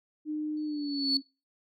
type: tone with pitch glide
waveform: sine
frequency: 304.3 to 272.7 Hz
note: D#4 to C#4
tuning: -38 to -28 cents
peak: -30 dBFS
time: 0.25-1.22 s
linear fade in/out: 50 ms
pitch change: -190 cents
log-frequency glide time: 0.65-1.09 s
type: tone with exponential growth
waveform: sine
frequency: 4435 Hz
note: C#8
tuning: in tune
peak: -21 dBFS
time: 0.57-1.17 s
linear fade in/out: 2 ms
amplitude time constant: 130 ms
effects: noise-tail reverb RT60 0.3 s tail -24 dB re dry + tanh soft clip ceiling -15 dBFS